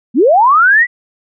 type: linear sweep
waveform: sine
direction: up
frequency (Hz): 200.7 to 2000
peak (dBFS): -5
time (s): 0.14-0.87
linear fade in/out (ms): 50
effects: none